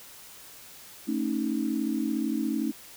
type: tone cluster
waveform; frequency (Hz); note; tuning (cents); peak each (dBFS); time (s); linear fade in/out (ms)
sine; 222.2 / 275.8 / 313.2; A3 / C#4 / D#4; +17 / -9 / +11; -30; 1.07-2.72; 20
effects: white hiss -48 dBFS RMS until 2.96 s